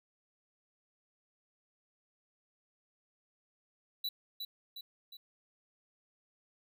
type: tone with echo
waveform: square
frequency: 3951 Hz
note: B7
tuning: in tune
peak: -34 dBFS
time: 4.04-4.09 s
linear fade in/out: 5 ms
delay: 360 ms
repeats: 3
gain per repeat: -5 dB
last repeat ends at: 5.17 s
effects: none